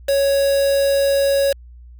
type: tone with quantisation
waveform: triangle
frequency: 554.4 Hz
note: C#5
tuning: in tune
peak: -12 dBFS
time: 0.08-1.53 s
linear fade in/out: 10 ms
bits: 4
effects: added 60 Hz sine -38 dBFS peak until 1.99 s